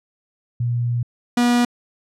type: tone pair in turn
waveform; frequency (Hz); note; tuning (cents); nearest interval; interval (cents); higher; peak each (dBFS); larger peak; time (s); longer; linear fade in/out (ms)
sine / 45% pulse; 120 / 241.8; B2 / B3; -49 / -36; octave; 1213; second; -18 / -14; second; 0.6-1.03 / 1.37-1.65; first; 5
effects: low-pass 10000 Hz 12 dB/octave